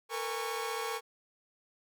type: tone cluster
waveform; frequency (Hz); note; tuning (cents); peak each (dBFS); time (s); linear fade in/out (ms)
sawtooth; 451.9 / 487.1 / 816 / 1109; A4 / B4 / G#5 / C#6; +46 / -24 / -31 / 0; -34 / -38 / -37 / -35; 0.09-1.01; 50
effects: none